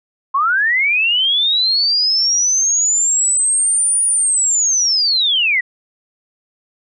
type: linear two-way sweep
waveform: sine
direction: up then down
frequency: 1046.5 to 9650 to 1894 Hz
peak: -12 dBFS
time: 0.34-5.61 s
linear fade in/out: 10 ms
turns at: 4.05 s
effects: none